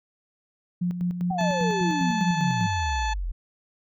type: tone with tremolo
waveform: sine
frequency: 177 Hz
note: F3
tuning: 23 cents sharp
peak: -22 dBFS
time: 0.81-2.67 s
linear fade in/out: 10 ms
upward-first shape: square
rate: 5 Hz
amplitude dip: 55%
type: exponential sweep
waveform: sine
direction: down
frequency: 784 to 39.19 Hz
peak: -26 dBFS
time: 1.3-3.32 s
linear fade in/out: 10 ms
type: harmonic tone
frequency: 869 Hz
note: A5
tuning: 22 cents flat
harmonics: 1 / 2 / 3 / 4 / 5 / 7 / 8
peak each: -27 / -33 / -37 / -39 / -41 / -44 / -45 dBFS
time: 1.38-3.14 s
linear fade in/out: 10 ms
effects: none